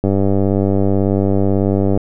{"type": "click train", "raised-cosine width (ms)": 2, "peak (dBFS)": -3, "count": 191, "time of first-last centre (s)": [0.04, 1.975], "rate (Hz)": 98.2, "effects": []}